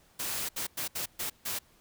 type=noise bursts at uneven times; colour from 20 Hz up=white; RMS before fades=-34 dBFS; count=6; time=0.19-0.49 / 0.56-0.67 / 0.77-0.88 / 0.95-1.06 / 1.19-1.3 / 1.45-1.59 s; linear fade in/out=10 ms; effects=pink hiss -63 dBFS RMS until 1.8 s